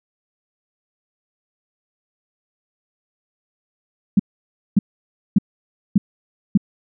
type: tone bursts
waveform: sine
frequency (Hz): 200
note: G3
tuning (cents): +35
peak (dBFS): -8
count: 5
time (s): 4.17-6.575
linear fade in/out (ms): 5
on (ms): 25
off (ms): 570
effects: none